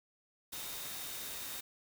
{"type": "tone in noise", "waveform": "sine", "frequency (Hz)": 3691, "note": "A#7", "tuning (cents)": -18, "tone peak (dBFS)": -51, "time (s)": [0.52, 1.61], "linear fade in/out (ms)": 10, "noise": "white", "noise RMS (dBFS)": -43, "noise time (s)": [0.52, 1.61], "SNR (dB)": -11, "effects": []}